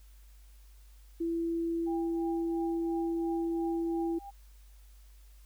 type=tone; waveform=sine; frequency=334.3 Hz; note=E4; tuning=24 cents sharp; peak=-29 dBFS; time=1.2-4.19 s; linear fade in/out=10 ms
type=tone with tremolo; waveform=sine; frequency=800 Hz; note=G5; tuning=35 cents sharp; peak=-37 dBFS; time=1.86-4.31 s; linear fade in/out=20 ms; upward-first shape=triangle; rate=2.9 Hz; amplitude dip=85%
effects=added 50 Hz sine -52 dBFS peak until 5.45 s + white hiss -66 dBFS RMS until 5.45 s